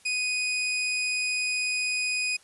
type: tone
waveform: sawtooth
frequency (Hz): 2489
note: D#7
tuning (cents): 0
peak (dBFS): -22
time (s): 0.05-2.37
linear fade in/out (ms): 10
effects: white hiss -57 dBFS RMS until 2.43 s + resampled to 24000 Hz